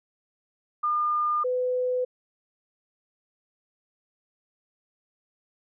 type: tone pair in turn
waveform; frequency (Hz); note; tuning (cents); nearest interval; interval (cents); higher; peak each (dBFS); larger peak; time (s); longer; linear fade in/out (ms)
sine; 1209 / 502.2; D6 / B4; +50 / +29; octave + minor third; 1521; first; -22 / -23; first; 0.83-1.44 / 1.44-2.05; neither; 10
effects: none